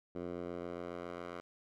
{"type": "tone with band-pass filter sweep", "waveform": "10% pulse", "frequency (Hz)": 87.31, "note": "F2", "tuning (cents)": 0, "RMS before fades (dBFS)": -43, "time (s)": [0.15, 1.41], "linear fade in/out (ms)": 5, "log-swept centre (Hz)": [380, 1000], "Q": 0.88, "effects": []}